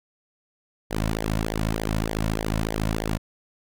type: tone with flanger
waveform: sawtooth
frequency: 54 Hz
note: A1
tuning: 32 cents flat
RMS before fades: -26 dBFS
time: 0.9-3.18 s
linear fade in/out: 20 ms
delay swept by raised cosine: 0.74 to 2.54 ms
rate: 3.3 Hz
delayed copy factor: -0.85
effects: none